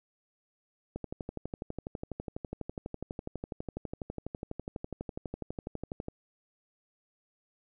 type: click train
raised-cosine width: 2 ms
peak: -23 dBFS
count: 63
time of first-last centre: 0.96-6.084 s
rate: 12.1 Hz
effects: none